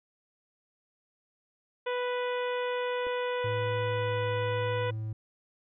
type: harmonic tone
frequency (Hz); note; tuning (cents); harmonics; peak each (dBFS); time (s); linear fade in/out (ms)
493.9; B4; 0; 1 / 2 / 3 / 4 / 5 / 6 / 7; -30 / -36 / -40 / -42 / -44 / -46 / -47; 1.86-4.91; 10
type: clicks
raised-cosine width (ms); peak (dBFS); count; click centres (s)
2; -35; 2; 3.067 / 3.07
type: tone with vibrato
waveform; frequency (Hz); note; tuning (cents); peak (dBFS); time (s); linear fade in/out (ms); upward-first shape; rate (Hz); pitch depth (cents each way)
triangle; 108.8; A2; -19; -30; 3.44-5.13; 5; sine; 0.89; 13
effects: none